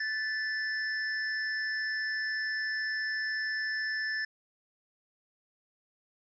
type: tone with amplitude modulation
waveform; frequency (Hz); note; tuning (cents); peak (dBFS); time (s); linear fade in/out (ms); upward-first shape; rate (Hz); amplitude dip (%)
square; 1751; A6; -9; -29; 0-4.25; 5; sine; 230; 45
effects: resampled to 16000 Hz + 11-bit